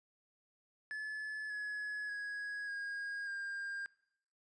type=tone with pitch steps; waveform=triangle; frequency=1723 / 1692.4 / 1662.4 / 1632.9 / 1603.9 Hz; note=A6 / G#6 / G#6 / G#6 / G6; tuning=-37 / +32 / +1 / -30 / +39 cents; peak=-37 dBFS; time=0.91-3.86 s; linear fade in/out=0 ms; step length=590 ms; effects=noise-tail reverb RT60 0.8 s tail -22 dB re dry + resampled to 22050 Hz